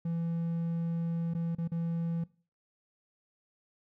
triangle tone with dropouts, 167.4 Hz, E3, 27 cents sharp, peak -28 dBFS, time 0.05-2.24 s, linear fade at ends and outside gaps 5 ms, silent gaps 1.338-1.348 / 1.551-1.583 / 1.677-1.717 s, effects noise-tail reverb RT60 0.4 s tail -21 dB re dry

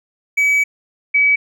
triangle / sine tone pair in turn, 2281 / 2281 Hz, C#7 / C#7, +49 / +49 cents, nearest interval unison, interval 0 cents, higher neither, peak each -10 dBFS, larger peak neither, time 0.37-0.64 / 1.14-1.36 s, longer first, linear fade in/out 10 ms, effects none

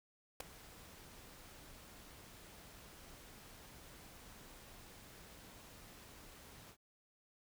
pink noise with ADSR envelope, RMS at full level -39 dBFS, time 0.4-6.77 s, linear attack 6 ms, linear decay 6 ms, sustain -18 dB, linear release 70 ms, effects none

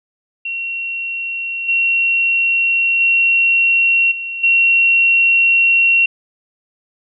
sine tone with level steps, 2734 Hz, F7, 37 cents flat, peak -20 / -12 / -10 / -22 / -9 dBFS, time 0.45-6.06 s, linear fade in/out 5 ms, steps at 1.68 / 3 / 4.11 / 4.43 s, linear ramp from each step 10 ms, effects none

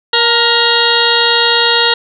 harmonic tone with a mistuned harmonic, 471 Hz, A#4, 18 cents sharp, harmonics 1 / 2 / 3 / 4 / 6 / 7 / 8 / 9, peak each -17 / -17 / -17 / -17 / -17 / -17 / -17 / -17 dBFS, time 0.13-1.94 s, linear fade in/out 5 ms, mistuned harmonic 2, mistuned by -43 cents, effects none

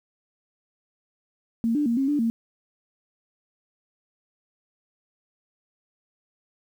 sine tone with pitch steps, 229.4 / 294.8 / 233.5 / 270.5 / 292.6 / 228.9 Hz, A#3 / D4 / A#3 / C#4 / D4 / A#3, -28 / +7 / +3 / -42 / -6 / -31 cents, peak -20 dBFS, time 1.64-2.3 s, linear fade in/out 0 ms, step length 110 ms, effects 9-bit

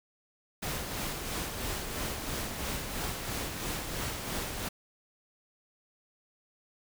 pink noise with tremolo, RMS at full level -34 dBFS, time 0.62-4.69 s, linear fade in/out 10 ms, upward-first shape sine, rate 3 Hz, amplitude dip 40%, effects none

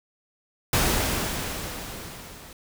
pink noise with level ramp, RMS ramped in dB -21 to -45 dBFS, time 0.73-2.53 s, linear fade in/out 2 ms, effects none

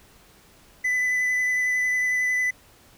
triangle tone with vibrato, 2000 Hz, B6, 21 cents sharp, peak -19 dBFS, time 0.84-2.51 s, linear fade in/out 10 ms, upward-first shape triangle, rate 11 Hz, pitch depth 12 cents each way, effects pink hiss -54 dBFS RMS until 2.97 s

